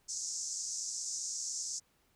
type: band-pass noise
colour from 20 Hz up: pink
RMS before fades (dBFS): -39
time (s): 0.08-1.8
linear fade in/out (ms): 20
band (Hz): 5600 to 7500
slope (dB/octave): 48
effects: pink hiss -72 dBFS RMS until 2.15 s